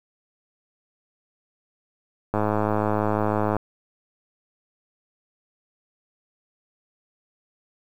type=click train; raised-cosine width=1 ms; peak=-9 dBFS; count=131; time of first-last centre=2.34-3.566 s; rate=106 Hz; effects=8-bit

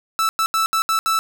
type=tone bursts at uneven times; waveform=45% pulse; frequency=1318.5 Hz; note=E6; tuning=in tune; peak=-16 dBFS; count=6; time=0.19-0.29 / 0.39-0.46 / 0.54-0.66 / 0.73-0.82 / 0.89-0.99 / 1.06-1.19 s; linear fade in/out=0 ms; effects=none

